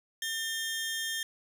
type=tone pair together; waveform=sawtooth; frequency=1800 / 3205 Hz; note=A6 / G7; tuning=+39 / +38 cents; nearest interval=minor seventh; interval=999 cents; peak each=-31 / -32 dBFS; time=0.22-1.23 s; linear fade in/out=2 ms; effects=none

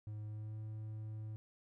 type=tone with pitch glide; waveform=triangle; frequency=106.4 to 108.38 Hz; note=G#2 to A2; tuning=+42 to -26 cents; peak=-40 dBFS; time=0.07-1.36 s; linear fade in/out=0 ms; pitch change=+32 cents; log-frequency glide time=0.25-0.58 s; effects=none

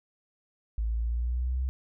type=exponential sweep; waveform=sine; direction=up; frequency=54.4 to 65.41 Hz; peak=-26 dBFS; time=0.78-1.69 s; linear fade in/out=0 ms; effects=none

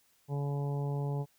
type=harmonic tone; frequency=142.2 Hz; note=C#3; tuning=45 cents sharp; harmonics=1 / 2 / 3 / 4 / 5 / 6 / 7; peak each=-31 / -46 / -41 / -47 / -49 / -46 / -54 dBFS; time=0.28-1.26 s; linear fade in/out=50 ms; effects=white hiss -69 dBFS RMS until 1.38 s

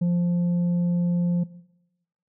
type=tone with tanh clipping; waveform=triangle; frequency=174.61 Hz; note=F3; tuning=in tune; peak=-20 dBFS; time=0.01-1.44 s; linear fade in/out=10 ms; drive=8 dB; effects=noise-tail reverb RT60 0.9 s tail -19 dB re dry

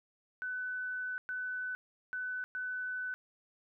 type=tone bursts at uneven times; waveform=sine; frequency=1502 Hz; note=F#6; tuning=26 cents sharp; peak=-35 dBFS; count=4; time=0.42-1.18 / 1.29-1.75 / 2.13-2.44 / 2.55-3.14 s; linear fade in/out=0 ms; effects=none

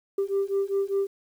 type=beating tone pair; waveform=sine; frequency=392 / 397 Hz; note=G4 / G4; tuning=0 / +22 cents; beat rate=5 Hz; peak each=-25 dBFS; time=0.18-1.07 s; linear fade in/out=5 ms; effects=tanh soft clip ceiling -19 dBFS + 9-bit

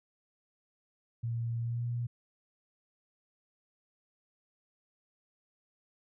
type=tone with pitch glide; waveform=sine; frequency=116.54 to 119.68 Hz; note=A#2 to A#2; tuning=0 to +46 cents; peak=-31 dBFS; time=1.23-2.07 s; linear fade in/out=10 ms; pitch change=+46 cents; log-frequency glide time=1.61-1.84 s; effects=none

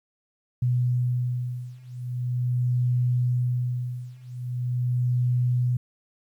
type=beating tone pair; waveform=sine; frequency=123.47 / 123.89 Hz; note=B2 / B2; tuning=0 / +6 cents; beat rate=0.42 Hz; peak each=-26 / -25 dBFS; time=0.62-5.77 s; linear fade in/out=5 ms; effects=10-bit

